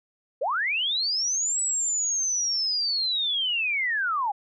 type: linear two-way sweep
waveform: sine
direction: up then down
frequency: 457.8 to 7902 to 779 Hz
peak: -23 dBFS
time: 0.41-4.32 s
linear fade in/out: 10 ms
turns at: 1.61 s
effects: none